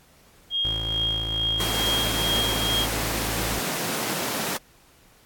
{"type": "tone with tremolo", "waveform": "sine", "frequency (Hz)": 3246, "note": "G#7", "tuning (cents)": -40, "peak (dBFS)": -21, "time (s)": [0.5, 2.87], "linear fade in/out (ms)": 50, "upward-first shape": "triangle", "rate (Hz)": 2.3, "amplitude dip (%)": 60}
{"type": "tone", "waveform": "25% pulse", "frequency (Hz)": 55, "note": "A1", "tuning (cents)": 0, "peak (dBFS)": -26, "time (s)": [0.65, 3.59], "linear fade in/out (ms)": 0}
{"type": "high-pass noise", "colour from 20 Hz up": "pink", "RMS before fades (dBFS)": -28, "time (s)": [1.6, 4.57], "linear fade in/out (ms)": 2, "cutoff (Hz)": 150, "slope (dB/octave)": 24}
{"effects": ["pink hiss -56 dBFS RMS until 5.25 s", "AAC 64 kbps"]}